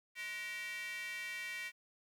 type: tone with high-pass filter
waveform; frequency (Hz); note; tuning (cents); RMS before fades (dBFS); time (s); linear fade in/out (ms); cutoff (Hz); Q
square; 210; G#3; +19; -43; 0.15-1.72; 50; 2100; 8.5
effects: 12-bit